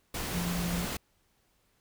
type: tone in noise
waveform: sine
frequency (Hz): 174.61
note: F3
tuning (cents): 0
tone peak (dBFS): -31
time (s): 0.34-0.85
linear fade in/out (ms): 5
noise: pink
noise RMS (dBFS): -35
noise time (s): 0.14-0.97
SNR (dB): +1
effects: pink hiss -71 dBFS RMS until 1.8 s